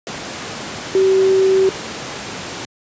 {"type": "tone in noise", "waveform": "sine", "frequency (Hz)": 382.4, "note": "G4", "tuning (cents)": -43, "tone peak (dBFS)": -10, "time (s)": [0.95, 1.69], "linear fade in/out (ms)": 0, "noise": "pink", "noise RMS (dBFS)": -27, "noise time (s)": [0.07, 2.65], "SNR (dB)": 14, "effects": ["high-pass 150 Hz 12 dB/octave", "resampled to 16000 Hz"]}